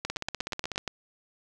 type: two click trains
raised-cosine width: 0.2 ms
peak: -15 / -14 dBFS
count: 12 / 8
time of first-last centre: 0.1-0.779 / 0.05-0.877 s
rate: 16.2 / 8.46 Hz
effects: none